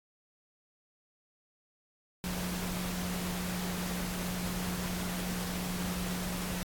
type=tone in noise; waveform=sine; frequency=180 Hz; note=F#3; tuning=47 cents flat; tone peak=-35 dBFS; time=2.24-6.63 s; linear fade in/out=0 ms; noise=pink; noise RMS=-38 dBFS; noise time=2.24-6.63 s; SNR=0 dB; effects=AAC 64 kbps